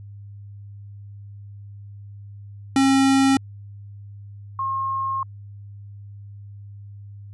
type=tone pair in turn; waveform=square / sine; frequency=270.1 / 1074.2 Hz; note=C#4 / C6; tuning=-45 / +45 cents; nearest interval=2 octaves; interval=2390 cents; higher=second; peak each=-15 / -22 dBFS; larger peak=first; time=2.76-3.37 / 4.59-5.23 s; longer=second; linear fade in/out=2 ms; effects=added 101 Hz sine -37 dBFS peak until 7.33 s + resampled to 24000 Hz